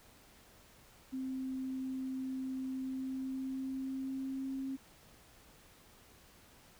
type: tone with pitch glide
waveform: sine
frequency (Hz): 261.8 to 267.5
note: C4 to C4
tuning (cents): +1 to +38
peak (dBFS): -36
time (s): 1.12-4.77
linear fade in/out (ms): 20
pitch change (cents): +37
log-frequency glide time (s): 2.73-4.54
effects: pink hiss -61 dBFS RMS until 6.79 s